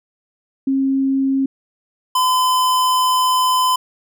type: tone pair in turn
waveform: sine / square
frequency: 269.5 / 1017.5 Hz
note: C#4 / C6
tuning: -49 / -49 cents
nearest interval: octave + major seventh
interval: 2300 cents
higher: second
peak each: -14 dBFS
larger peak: neither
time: 0.67-1.46 / 2.15-3.76 s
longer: second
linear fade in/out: 5 ms
effects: none